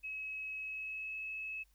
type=tone with pitch glide; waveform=sine; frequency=2565 to 2587 Hz; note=E7 to E7; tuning=-48 to -33 cents; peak=-39 dBFS; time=0.03-1.64 s; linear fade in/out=20 ms; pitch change=+15 cents; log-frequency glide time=0.59-1.17 s; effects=added 50 Hz sine -67 dBFS peak until 1.74 s + white hiss -75 dBFS RMS until 1.74 s